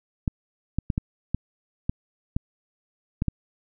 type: clicks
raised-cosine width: 5 ms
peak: -11 dBFS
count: 9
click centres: 0.278 / 0.786 / 0.902 / 0.979 / 1.346 / 1.895 / 2.365 / 3.221 / 3.283 s
effects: none